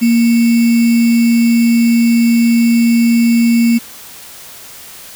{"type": "tone with sample-and-hold", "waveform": "sine", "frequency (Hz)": 233.1, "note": "A#3", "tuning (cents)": 0, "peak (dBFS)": -7, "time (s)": [0.01, 3.79], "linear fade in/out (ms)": 20, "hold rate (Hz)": 2450, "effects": ["white hiss -34 dBFS RMS until 5.15 s"]}